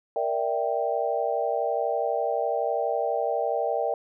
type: chord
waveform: sine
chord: E half-diminished seventh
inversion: second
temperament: equal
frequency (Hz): 466.2 / 587.3 / 659.3 / 784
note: Bb4 / D5 / E5 / G5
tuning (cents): 0 / 0 / 0 / 0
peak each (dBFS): -29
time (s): 0.16-3.94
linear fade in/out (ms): 2
effects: none